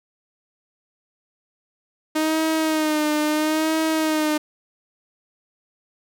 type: tone with vibrato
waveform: sawtooth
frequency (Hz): 310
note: D#4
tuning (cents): -6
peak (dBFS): -15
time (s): 2.15-4.38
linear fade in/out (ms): 10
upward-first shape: sine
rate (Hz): 0.75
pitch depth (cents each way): 47
effects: none